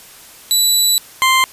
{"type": "tone pair in turn", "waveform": "20% pulse", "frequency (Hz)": [3951, 1046.5], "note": ["B7", "C6"], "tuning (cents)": [0, 0], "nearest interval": "octave + major seventh", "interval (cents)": 2300, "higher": "first", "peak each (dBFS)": -5, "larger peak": "neither", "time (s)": [[0.51, 0.98], [1.22, 1.44]], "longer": "first", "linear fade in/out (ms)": 0, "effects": ["white hiss -40 dBFS RMS until 1.52 s", "resampled to 32000 Hz"]}